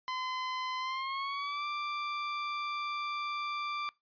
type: tone with pitch glide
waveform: sawtooth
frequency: 1025 to 1177.4 Hz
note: C6 to D6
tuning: -36 to +4 cents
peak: -30 dBFS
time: 0.08-3.89 s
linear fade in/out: 0 ms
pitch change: +240 cents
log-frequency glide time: 0.79-1.66 s
effects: noise-tail reverb RT60 0.2 s tail -22 dB re dry + resampled to 11025 Hz